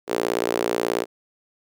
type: tone with high-pass filter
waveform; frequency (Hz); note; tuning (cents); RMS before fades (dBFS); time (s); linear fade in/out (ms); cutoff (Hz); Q
sawtooth; 58.4; A#1; +4; -24; 0.07-1.06; 50; 410; 2.7
effects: none